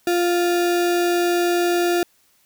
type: tone with sample-and-hold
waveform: sine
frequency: 349.2 Hz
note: F4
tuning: in tune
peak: -16 dBFS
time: 0.07-2.03 s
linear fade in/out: 2 ms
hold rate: 1050 Hz
effects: white hiss -60 dBFS RMS until 2.45 s